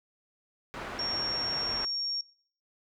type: low-pass noise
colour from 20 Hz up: white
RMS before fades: -39 dBFS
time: 0.74-1.85 s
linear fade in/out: 0 ms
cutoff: 1500 Hz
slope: 12 dB/octave
type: tone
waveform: sine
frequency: 5540 Hz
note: F8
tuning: 15 cents flat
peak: -30 dBFS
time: 0.99-2.21 s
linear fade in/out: 2 ms
effects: noise-tail reverb RT60 0.6 s tail -24 dB re dry